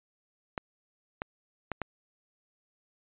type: clicks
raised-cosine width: 0.5 ms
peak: -17 dBFS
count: 4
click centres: 0.578 / 1.219 / 1.717 / 1.817 s
effects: resampled to 8000 Hz